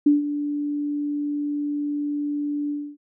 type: tone with ADSR envelope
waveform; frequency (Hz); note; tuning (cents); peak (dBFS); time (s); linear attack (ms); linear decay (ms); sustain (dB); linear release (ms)
sine; 291.8; D4; -11; -11; 0.06-2.97; 7; 150; -12; 270
effects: none